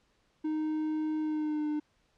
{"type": "tone with pitch glide", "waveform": "triangle", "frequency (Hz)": [310, 300.8], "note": ["D#4", "D4"], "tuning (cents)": [-6, 42], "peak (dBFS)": -27, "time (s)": [0.44, 1.8], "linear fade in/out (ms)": 10, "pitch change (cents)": -52, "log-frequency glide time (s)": [1.2, 1.67], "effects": ["pink hiss -71 dBFS RMS until 2.17 s", "low-pass 6000 Hz 12 dB/octave"]}